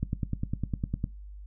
click train, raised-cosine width 5 ms, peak -16 dBFS, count 11, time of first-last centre 0.03-1.041 s, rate 9.89 Hz, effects noise-tail reverb RT60 0.2 s tail -18 dB re dry + added 50 Hz sine -41 dBFS peak until 1.46 s

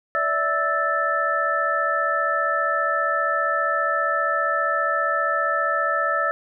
sine tone cluster, 578 / 653 / 1315 / 1762 Hz, D5 / E5 / E6 / A6, -28 / -17 / -5 / +2 cents, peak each -27 / -28 / -22 / -25 dBFS, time 0.15-6.31 s, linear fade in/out 0 ms, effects none

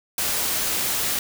white noise, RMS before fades -24 dBFS, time 0.18-1.19 s, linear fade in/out 2 ms, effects none

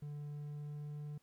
triangle tone with pitch glide, 146.83 to 148.11 Hz, D3 to D3, 0 to +15 cents, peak -40 dBFS, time 0.02-1.18 s, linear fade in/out 5 ms, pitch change +15 cents, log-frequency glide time 0.28-1.05 s, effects pink hiss -75 dBFS RMS until 1.22 s

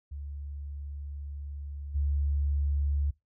sine tone with level steps, 71.5 Hz, D2, 46 cents flat, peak -36 / -25 dBFS, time 0.11-3.11 s, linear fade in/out 10 ms, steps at 1.94 s, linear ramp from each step 20 ms, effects noise-tail reverb RT60 0.2 s tail -23 dB re dry

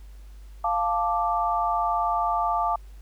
sine chord, D minor, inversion first, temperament equal, 698.5 / 880 / 1174.7 Hz, F5 / A5 / D6, 0 / 0 / 0 cents, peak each -26 dBFS, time 0.64-2.76 s, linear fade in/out 5 ms, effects added 50 Hz sine -41 dBFS peak until 3.01 s + pink hiss -60 dBFS RMS until 3.01 s

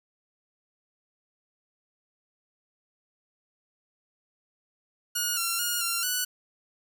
5% pulse tone with pitch steps, 1440 / 1366 / 1431 / 1374 / 1482 Hz, F#6 / F6 / F6 / F6 / F#6, -47 / -39 / +42 / -29 / +2 cents, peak -15 dBFS, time 5.15-6.25 s, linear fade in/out 10 ms, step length 220 ms, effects none

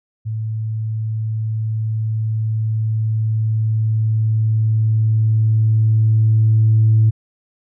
sine tone with level ramp, 110 Hz, A2, in tune, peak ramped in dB -20 to -8 dBFS, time 0.25-7.11 s, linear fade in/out 20 ms, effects tanh soft clip ceiling -5 dBFS

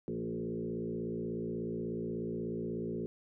sine tone with frequency modulation, 293.7 Hz, D4, in tune, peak -34 dBFS, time 0.08-3.06 s, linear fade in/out 0 ms, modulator 56.5 Hz, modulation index 2.7, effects none

